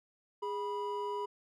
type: tone pair together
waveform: triangle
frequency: 411.7 / 980 Hz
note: G#4 / B5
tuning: -15 / -14 cents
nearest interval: octave + minor third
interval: 1501 cents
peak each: -35 / -35 dBFS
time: 0.42-1.26 s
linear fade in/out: 10 ms
effects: none